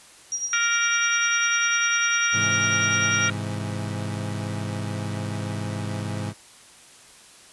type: tone with tremolo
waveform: sine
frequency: 5710 Hz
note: F8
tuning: 37 cents sharp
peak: -23 dBFS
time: 0.32-3.28 s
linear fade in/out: 0 ms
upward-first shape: sine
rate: 10 Hz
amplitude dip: 65%
type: harmonic tone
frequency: 466.2 Hz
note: A#4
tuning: in tune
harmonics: 3 / 4 / 5 / 6 / 7 / 8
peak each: -23 / -29 / -27 / -31 / -34 / -34 dBFS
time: 0.53-3.3 s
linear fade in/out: 2 ms
type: chord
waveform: 30% pulse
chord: Ab augmented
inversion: none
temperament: equal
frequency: 103.83 / 130.81 / 164.81 Hz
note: Ab2 / C3 / E3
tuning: 0 / 0 / 0 cents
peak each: -26 / -32 / -32 dBFS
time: 2.32-6.34 s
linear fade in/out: 50 ms
effects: white hiss -49 dBFS RMS until 7.52 s + resampled to 24000 Hz